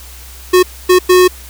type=tone bursts at uneven times; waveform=square; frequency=364.7 Hz; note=F#4; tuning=25 cents flat; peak=-5 dBFS; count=3; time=0.53-0.63 / 0.89-0.99 / 1.09-1.28 s; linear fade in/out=10 ms; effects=added 63 Hz sine -33 dBFS peak until 1.49 s + white hiss -36 dBFS RMS until 1.49 s